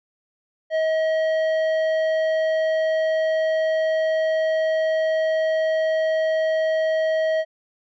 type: tone with tanh clipping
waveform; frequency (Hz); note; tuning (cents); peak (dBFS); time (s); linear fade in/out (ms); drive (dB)
sine; 636; D#5; +38; -20; 0.7-7.45; 50; 10
effects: none